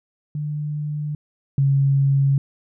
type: tone pair in turn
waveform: sine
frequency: 149.1 / 138.01 Hz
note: D3 / C#3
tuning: +27 / -7 cents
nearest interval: minor second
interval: 134 cents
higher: first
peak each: -23 / -14 dBFS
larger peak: second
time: 0.35-1.15 / 1.58-2.38 s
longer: neither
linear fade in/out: 2 ms
effects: none